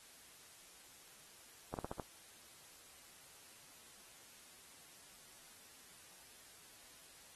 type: slowing click train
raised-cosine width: 1 ms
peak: -27 dBFS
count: 5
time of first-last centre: 1.74-1.998 s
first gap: 48 ms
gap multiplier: 1.2
effects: white hiss -60 dBFS RMS until 7.35 s + AAC 32 kbps